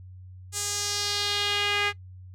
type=tone with band-pass filter sweep; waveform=sawtooth; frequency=409.5 Hz; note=G#4; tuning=24 cents flat; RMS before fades=-27 dBFS; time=0.52-1.93 s; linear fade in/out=50 ms; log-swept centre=7900 to 2200 Hz; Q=2.2; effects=noise-tail reverb RT60 0.1 s tail -19 dB re dry + added 92 Hz sine -42 dBFS peak until 2.34 s